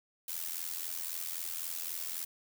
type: noise with amplitude modulation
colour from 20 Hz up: blue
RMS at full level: -35 dBFS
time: 0.28-2.25 s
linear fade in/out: 5 ms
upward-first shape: sine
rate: 83.8 Hz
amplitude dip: 80%
effects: none